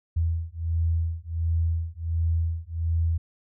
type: beating tone pair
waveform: sine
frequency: 82 / 83.4 Hz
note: E2 / E2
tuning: -9 / +21 cents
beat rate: 1.4 Hz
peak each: -26 dBFS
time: 0.16-3.18 s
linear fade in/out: 10 ms
effects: none